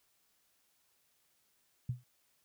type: tone with exponential decay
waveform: sine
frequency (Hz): 123.8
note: B2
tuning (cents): +5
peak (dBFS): -29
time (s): 1.89-2.04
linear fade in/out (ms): 5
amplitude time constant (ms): 32
effects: white hiss -74 dBFS RMS until 2.44 s